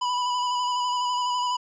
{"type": "tone with vibrato", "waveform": "square", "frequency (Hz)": 988, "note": "B5", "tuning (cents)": 0, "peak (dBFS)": -24, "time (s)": [0.01, 1.57], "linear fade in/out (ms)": 10, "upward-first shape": "square", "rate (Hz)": 12, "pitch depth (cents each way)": 18, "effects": ["resampled to 16000 Hz"]}